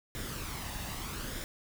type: noise with flanger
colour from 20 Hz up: pink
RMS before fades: -39 dBFS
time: 0.15-1.44 s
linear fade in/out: 0 ms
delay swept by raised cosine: 0.56 to 1.1 ms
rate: 0.79 Hz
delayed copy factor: +0.5
effects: none